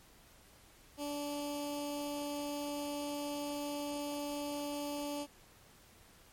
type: tone with notch filter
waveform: 15% pulse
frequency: 290 Hz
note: D4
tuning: 22 cents flat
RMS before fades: -39 dBFS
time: 0.97-5.27 s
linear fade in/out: 50 ms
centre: 1500 Hz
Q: 0.77
effects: pink hiss -61 dBFS RMS until 6.32 s + MP3 64 kbps